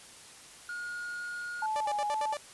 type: tone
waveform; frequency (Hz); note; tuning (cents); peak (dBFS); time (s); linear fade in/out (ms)
triangle; 1434; F6; +45; -34; 0.69-1.66; 2
type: tone with vibrato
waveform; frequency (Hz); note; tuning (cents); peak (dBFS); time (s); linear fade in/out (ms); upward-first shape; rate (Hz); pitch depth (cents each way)
sine; 850; G#5; +40; -29; 1.62-2.34; 5; square; 2.1; 36
type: tone bursts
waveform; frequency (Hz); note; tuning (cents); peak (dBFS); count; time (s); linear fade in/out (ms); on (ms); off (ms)
sawtooth; 587.3; D5; 0; -30; 6; 1.76-2.369; 0; 44; 69
effects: white hiss -51 dBFS RMS until 2.53 s + resampled to 24000 Hz